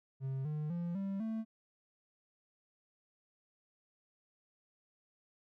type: tone with pitch steps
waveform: triangle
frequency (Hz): 133.6 / 151.7 / 172.26 / 195.6 / 222.1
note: C3 / D#3 / F3 / G3 / A3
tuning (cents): +36 / -44 / -23 / -4 / +16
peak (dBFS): -33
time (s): 0.2-1.45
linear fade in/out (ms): 50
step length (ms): 250
effects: none